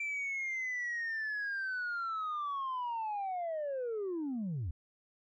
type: linear sweep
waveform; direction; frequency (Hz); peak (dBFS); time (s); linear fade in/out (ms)
sine; down; 2349 to 71; -32; 0-4.71; 5
effects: tanh soft clip ceiling -32 dBFS